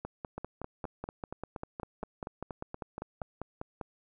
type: two click trains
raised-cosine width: 1 ms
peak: -23 / -24 dBFS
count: 20 / 13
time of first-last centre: 0.05-3.812 / 0.38-3.217 s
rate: 5.05 / 4.23 Hz
effects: none